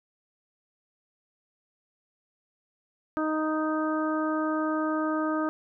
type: harmonic tone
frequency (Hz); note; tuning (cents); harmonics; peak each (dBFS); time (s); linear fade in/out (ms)
311.1; D#4; 0; 1 / 2 / 3 / 4 / 5; -27 / -32 / -37 / -32 / -38; 3.17-5.49; 0
effects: none